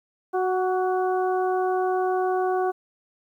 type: harmonic tone with a mistuned harmonic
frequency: 370 Hz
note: F#4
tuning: in tune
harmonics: 1 / 2 / 3 / 4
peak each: -23 / -25 / -33 / -36 dBFS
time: 0.33-2.72 s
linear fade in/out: 20 ms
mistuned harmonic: 3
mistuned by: +26 cents
effects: 10-bit